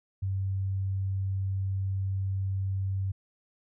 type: tone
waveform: sine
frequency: 96.4 Hz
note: G2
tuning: 28 cents flat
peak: -27 dBFS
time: 0.22-3.12 s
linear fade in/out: 10 ms
effects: none